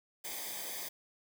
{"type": "noise with comb filter", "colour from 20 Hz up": "white", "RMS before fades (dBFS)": -41, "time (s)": [0.24, 0.89], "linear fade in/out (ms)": 10, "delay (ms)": 0.72, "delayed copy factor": -0.75, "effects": []}